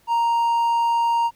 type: tone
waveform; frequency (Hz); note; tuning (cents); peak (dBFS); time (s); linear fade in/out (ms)
triangle; 932.3; A#5; 0; -15; 0.07-1.31; 50
effects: pink hiss -59 dBFS RMS until 1.35 s